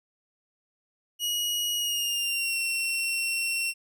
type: tone with pitch glide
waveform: sawtooth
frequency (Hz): 2900 to 2721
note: F#7 to F7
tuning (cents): -35 to -46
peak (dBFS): -23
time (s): 1.19-3.74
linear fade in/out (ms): 50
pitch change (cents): -111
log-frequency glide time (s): 1.76-2.58
effects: none